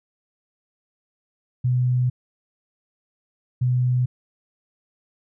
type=tone bursts at uneven times; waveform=sine; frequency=125.2 Hz; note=B2; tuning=24 cents sharp; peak=-17 dBFS; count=2; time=1.64-2.1 / 3.61-4.06 s; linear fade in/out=10 ms; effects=none